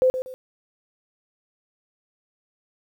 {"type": "tone with echo", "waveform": "sine", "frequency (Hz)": 514, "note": "C5", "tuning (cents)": -31, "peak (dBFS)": -14, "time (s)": [0.02, 0.1], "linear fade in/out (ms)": 0, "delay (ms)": 120, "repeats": 2, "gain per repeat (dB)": -10, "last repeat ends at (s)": 0.34, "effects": ["9-bit"]}